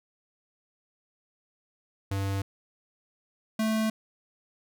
square tone pair in turn, 98 / 219.4 Hz, G2 / A3, 0 / -5 cents, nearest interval octave + major second, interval 1395 cents, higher second, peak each -28 / -25 dBFS, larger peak second, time 2.11-2.42 / 3.59-3.9 s, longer neither, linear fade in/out 5 ms, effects none

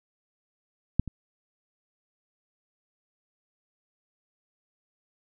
clicks, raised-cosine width 5 ms, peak -8 / -23 dBFS, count 2, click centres 0.996 / 1.077 s, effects none

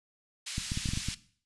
white band-pass noise, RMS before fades -39 dBFS, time 0.46-1.15 s, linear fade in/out 10 ms, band 2300 to 6500 Hz, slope 12 dB/octave
clicks, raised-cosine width 5 ms, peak -20 dBFS, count 8, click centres 0.581 / 0.719 / 0.774 / 0.858 / 0.889 / 0.935 / 0.974 / 1.086 s
effects noise-tail reverb RT60 0.5 s tail -17 dB re dry + resampled to 24000 Hz

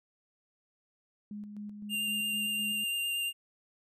sine tone with tremolo, 207.7 Hz, G#3, in tune, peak -38 dBFS, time 1.31-2.84 s, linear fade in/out 2 ms, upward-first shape square, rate 3.9 Hz, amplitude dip 40%
square tone with vibrato, 2794 Hz, F7, in tune, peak -31 dBFS, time 1.89-3.33 s, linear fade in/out 50 ms, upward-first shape triangle, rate 8.7 Hz, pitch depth 15 cents each way
effects none

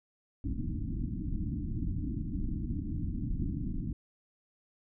pink low-pass noise, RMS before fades -34 dBFS, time 0.44-3.93 s, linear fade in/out 2 ms, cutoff 320 Hz, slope 96 dB/octave, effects none

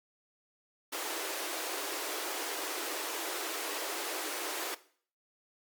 pink high-pass noise, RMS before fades -37 dBFS, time 0.92-4.75 s, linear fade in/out 10 ms, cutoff 300 Hz, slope 96 dB/octave, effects noise-tail reverb RT60 0.5 s tail -17 dB re dry + Opus 48 kbps

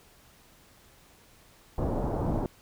pink low-pass noise, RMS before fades -29 dBFS, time 1.78-2.46 s, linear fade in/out 2 ms, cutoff 860 Hz, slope 24 dB/octave, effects pink hiss -58 dBFS RMS until 2.61 s

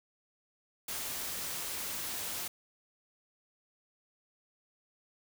white noise, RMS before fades -38 dBFS, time 0.88-2.48 s, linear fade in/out 5 ms, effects none

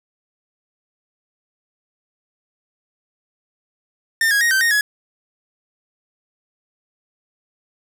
45% pulse tone with pitch steps, 1808 / 1649 / 1871 / 1552 / 1854 / 1683 Hz, A6 / G#6 / A#6 / G6 / A#6 / G#6, +47 / -13 / +6 / -18 / -10 / +23 cents, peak -14 dBFS, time 4.21-4.81 s, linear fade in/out 2 ms, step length 100 ms, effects none

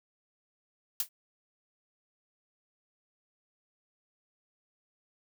blue noise with exponential decay, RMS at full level -25 dBFS, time 1-1.09 s, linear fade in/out 2 ms, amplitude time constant 18 ms, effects none

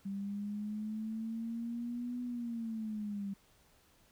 sine linear two-way sweep, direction up then down, 195.6 to 246.7 to 195.6 Hz, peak -36 dBFS, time 0.05-3.34 s, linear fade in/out 10 ms, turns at 2.22 s, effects pink hiss -67 dBFS RMS until 4.11 s

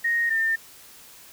sine tone pair in turn, 1864.7 / 1803.3 Hz, A#6 / A6, 0 / +42 cents, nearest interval minor second, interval 58 cents, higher first, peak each -20 dBFS, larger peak neither, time 0.04-0.3 / 0.3-0.56 s, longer neither, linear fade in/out 10 ms, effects white hiss -48 dBFS RMS until 1.32 s

